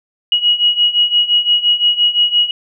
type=beating tone pair; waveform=sine; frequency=2900 / 2905.8 Hz; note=F#7 / F#7; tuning=-35 / -32 cents; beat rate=5.8 Hz; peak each=-15 / -12 dBFS; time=0.32-2.51 s; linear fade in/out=2 ms; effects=none